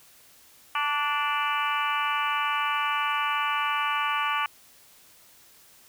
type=harmonic tone with a mistuned harmonic; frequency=293.7 Hz; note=D4; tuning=in tune; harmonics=3 / 4 / 5 / 6 / 7 / 8 / 9 / 10; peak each=-31 / -27 / -33 / -37 / -40 / -33 / -36 / -35 dBFS; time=0.75-4.46 s; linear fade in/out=2 ms; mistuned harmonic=4; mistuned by=-25 cents; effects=white hiss -55 dBFS RMS until 5.88 s